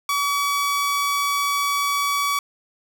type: tone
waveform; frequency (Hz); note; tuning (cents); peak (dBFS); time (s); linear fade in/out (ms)
sawtooth; 1139; C#6; +47; -16; 0.09-2.39; 2
effects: none